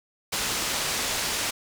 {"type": "low-pass noise", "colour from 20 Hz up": "white", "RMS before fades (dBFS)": -28, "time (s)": [0.32, 1.51], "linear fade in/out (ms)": 10, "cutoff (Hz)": 7200, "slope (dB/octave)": 12, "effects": []}